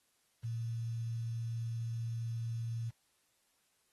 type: tone with quantisation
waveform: sine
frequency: 115.2 Hz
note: A#2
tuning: 20 cents flat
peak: -35 dBFS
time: 0.43-2.91 s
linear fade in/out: 20 ms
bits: 10
effects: white hiss -75 dBFS RMS until 3.92 s + AAC 32 kbps